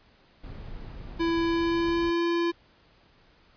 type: noise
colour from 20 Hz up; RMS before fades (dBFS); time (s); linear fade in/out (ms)
brown; -40; 0.43-2.11; 10
type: tone with pitch glide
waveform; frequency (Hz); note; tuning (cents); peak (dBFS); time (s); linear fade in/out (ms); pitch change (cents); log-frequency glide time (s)
square; 333.5 to 340.5; E4 to F4; +20 to -44; -24; 1.19-2.52; 20; +36; 1.35-2.25
effects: pink hiss -60 dBFS RMS until 3.56 s + resampled to 11025 Hz